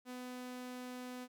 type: tone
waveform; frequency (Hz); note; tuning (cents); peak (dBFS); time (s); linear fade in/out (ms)
sawtooth; 250.3; B3; +23; -40; 0.05-1.28; 50
effects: none